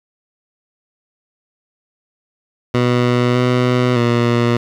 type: tone with pitch steps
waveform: 15% pulse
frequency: 122.8 / 124.6 / 119.2 Hz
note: B2 / B2 / A#2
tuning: -9 / +16 / +39 cents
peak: -6 dBFS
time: 2.74-4.57 s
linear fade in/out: 5 ms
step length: 610 ms
effects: low-pass 4000 Hz 12 dB/octave + 7-bit